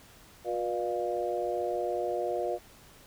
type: harmonic tone with a mistuned harmonic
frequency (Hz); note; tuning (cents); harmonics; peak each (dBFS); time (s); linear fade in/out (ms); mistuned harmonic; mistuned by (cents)
120; B2; -49; 3 / 4 / 5 / 6; -34 / -34 / -34 / -34; 0.44-2.59; 50; 6; -49
effects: pink hiss -55 dBFS RMS until 3.06 s